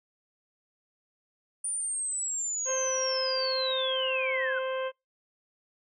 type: linear sweep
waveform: sine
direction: down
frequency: 9397 to 1453 Hz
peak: -29 dBFS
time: 1.64-4.59 s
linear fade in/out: 5 ms
type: harmonic tone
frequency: 523.3 Hz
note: C5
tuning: in tune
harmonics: 1 / 2 / 3 / 4 / 5 / 6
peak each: -30 / -37 / -40 / -47 / -44 / -45 dBFS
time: 2.65-4.92 s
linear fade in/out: 50 ms
effects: noise-tail reverb RT60 0.2 s tail -26 dB re dry